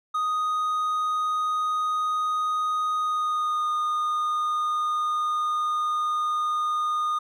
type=tone with pitch glide; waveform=triangle; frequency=1244.5 to 1225.9 Hz; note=D#6 to D#6; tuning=0 to -26 cents; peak=-21 dBFS; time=0.14-7.19 s; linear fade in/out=10 ms; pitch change=-26 cents; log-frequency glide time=2.97-3.7 s; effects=none